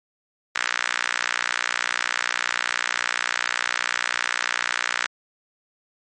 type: tone with high-pass filter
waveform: sawtooth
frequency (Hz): 60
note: B1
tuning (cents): -49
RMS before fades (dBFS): -25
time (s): 0.55-5.07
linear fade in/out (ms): 5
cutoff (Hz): 1600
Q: 2.4
effects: MP3 32 kbps